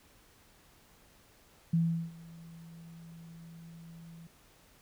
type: tone with ADSR envelope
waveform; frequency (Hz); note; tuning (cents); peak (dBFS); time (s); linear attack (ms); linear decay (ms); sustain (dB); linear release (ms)
sine; 166.2; E3; +15; -23; 1.73-4.27; 8; 370; -24; 4
effects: pink hiss -62 dBFS RMS until 4.81 s